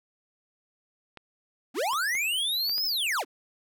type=clicks; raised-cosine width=0.3 ms; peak=-27 dBFS; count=5; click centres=1.173 / 1.933 / 2.152 / 2.695 / 2.781 s
type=linear two-way sweep; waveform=square; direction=up then down; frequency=207.7 to 5310 to 207.7 Hz; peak=-26 dBFS; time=1.74-3.25 s; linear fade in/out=50 ms; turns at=2.86 s
effects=none